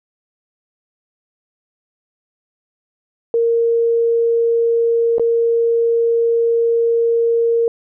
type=tone with dropouts; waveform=sine; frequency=463.8 Hz; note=A#4; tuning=9 cents flat; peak=-12 dBFS; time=3.34-7.68 s; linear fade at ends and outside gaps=1 ms; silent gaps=5.183-5.196 s; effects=none